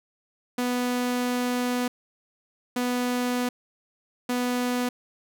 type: tone bursts at uneven times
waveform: sawtooth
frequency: 246.9 Hz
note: B3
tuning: in tune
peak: -20 dBFS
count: 3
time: 0.58-1.88 / 2.76-3.49 / 4.29-4.89 s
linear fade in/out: 5 ms
effects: none